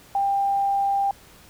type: tone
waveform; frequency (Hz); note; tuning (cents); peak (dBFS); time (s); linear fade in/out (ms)
sine; 794; G5; +22; -19; 0.15-1.11; 2
effects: pink hiss -50 dBFS RMS until 1.49 s